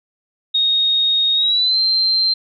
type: tone with pitch glide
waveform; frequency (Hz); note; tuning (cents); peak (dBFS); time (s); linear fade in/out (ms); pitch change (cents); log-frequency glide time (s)
sine; 3729 to 4138; A#7 to C8; 0 to -20; -13; 0.54-2.34; 10; +180; 1.34-1.79
effects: none